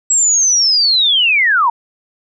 sine linear sweep, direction down, 7720 to 880 Hz, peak -9 dBFS, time 0.1-1.7 s, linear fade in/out 5 ms, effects none

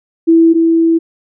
sine tone pair in turn, 329.6 / 329.6 Hz, E4 / E4, 0 / 0 cents, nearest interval unison, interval 0 cents, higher neither, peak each -4 / -7 dBFS, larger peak first, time 0.27-0.54 / 0.54-0.99 s, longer second, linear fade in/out 20 ms, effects none

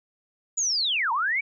sine linear two-way sweep, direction down then up, 6990 to 880 to 2323 Hz, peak -22 dBFS, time 0.57-1.41 s, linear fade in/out 10 ms, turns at 1.12 s, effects none

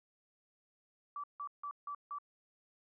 sine tone bursts, 1156 Hz, D6, 28 cents flat, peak -39 dBFS, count 5, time 1.16-2.185 s, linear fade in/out 2 ms, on 77 ms, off 160 ms, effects none

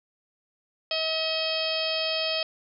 harmonic tone, 639 Hz, D#5, 46 cents sharp, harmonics 1 / 2 / 3 / 4 / 5 / 6 / 7 / 8, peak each -30 / -40 / -41 / -33 / -31 / -38 / -33 / -33 dBFS, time 0.91-2.43 s, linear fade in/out 2 ms, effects none

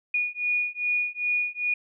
sine beating tone pair, 2451 / 2453.5 Hz, D#7 / D#7, -27 / -25 cents, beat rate 2.5 Hz, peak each -27 dBFS, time 0.14-1.74 s, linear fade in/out 5 ms, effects none

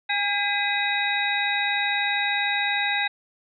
sine tone cluster, 817 / 1616 / 2017 / 2516 / 3807 Hz, G#5 / G#6 / B6 / D#7 / A#7, -29 / -48 / +36 / +19 / +36 cents, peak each -28 dBFS, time 0.09-3.08 s, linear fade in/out 10 ms, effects none

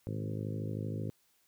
harmonic tone with a mistuned harmonic, 52.8 Hz, G#1, 29 cents sharp, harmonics 2 / 3 / 4 / 5 / 6 / 7 / 8 / 9 / 10, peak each -37 / -41 / -43 / -45 / -47 / -48 / -49 / -50 / -51 dBFS, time 0.07-1.1 s, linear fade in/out 0 ms, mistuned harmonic 2, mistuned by +46 cents, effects white hiss -71 dBFS RMS until 1.47 s

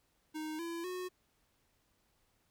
square tone with pitch steps, 310.6 / 336.8 / 365.1 Hz, D#4 / E4 / F#4, -3 / +37 / -23 cents, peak -39 dBFS, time 0.34-1.09 s, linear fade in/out 20 ms, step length 250 ms, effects pink hiss -75 dBFS RMS until 2.5 s

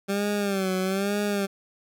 20% pulse tone with vibrato, 196 Hz, G3, in tune, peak -19 dBFS, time 0.08-1.47 s, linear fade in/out 20 ms, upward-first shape sine, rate 1.1 Hz, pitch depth 89 cents each way, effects none

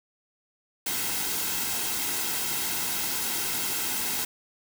white noise with comb filter, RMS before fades -29 dBFS, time 0.86-4.25 s, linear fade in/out 5 ms, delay 1.7 ms, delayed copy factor -0.55, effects none

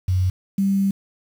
sine tone pair in turn, 92.5 / 196 Hz, F#2 / G3, 0 / 0 cents, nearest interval octave + minor second, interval 1300 cents, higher second, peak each -16 dBFS, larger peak neither, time 0.08-0.3 / 0.58-0.91 s, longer second, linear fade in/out 5 ms, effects 7-bit

